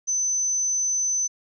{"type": "tone", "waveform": "sine", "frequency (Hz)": 6090, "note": "F#8", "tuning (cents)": 49, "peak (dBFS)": -21, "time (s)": [0.07, 1.28], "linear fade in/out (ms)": 20, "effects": []}